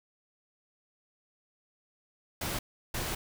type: noise bursts at uneven times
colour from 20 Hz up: pink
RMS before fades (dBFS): -34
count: 2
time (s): 2.41-2.59 / 2.94-3.15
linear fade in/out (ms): 5
effects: none